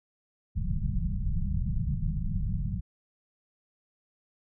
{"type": "low-pass noise", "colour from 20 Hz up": "pink", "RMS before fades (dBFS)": -29, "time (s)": [0.55, 2.81], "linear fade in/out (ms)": 20, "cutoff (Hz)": 200, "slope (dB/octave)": 96, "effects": []}